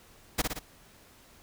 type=noise with echo; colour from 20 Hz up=pink; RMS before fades=-26 dBFS; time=0.38-0.42 s; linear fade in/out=10 ms; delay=58 ms; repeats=3; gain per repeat=-4 dB; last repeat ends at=0.594 s; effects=pink hiss -57 dBFS RMS until 1.42 s